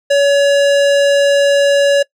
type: tone with hard clipping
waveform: sine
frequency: 565 Hz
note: C#5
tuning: 33 cents sharp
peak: -10 dBFS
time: 0.1-2.03 s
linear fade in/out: 10 ms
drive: 18 dB
effects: noise-tail reverb RT60 0.1 s tail -23 dB re dry